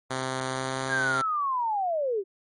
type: tone with pitch glide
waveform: 5% pulse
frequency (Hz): 130.81 to 132.33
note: C3 to C3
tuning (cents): 0 to +20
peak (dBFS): -17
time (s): 0.1-1.22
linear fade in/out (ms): 10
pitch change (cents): +20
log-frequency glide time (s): 0.47-0.87
type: linear sweep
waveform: sine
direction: down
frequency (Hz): 1655 to 366.8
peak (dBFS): -24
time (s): 0.88-2.24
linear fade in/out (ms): 50
effects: MP3 48 kbps